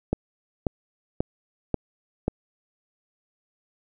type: click train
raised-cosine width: 2 ms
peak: -9 dBFS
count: 5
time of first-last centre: 0.13-2.281 s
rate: 1.86 Hz
effects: none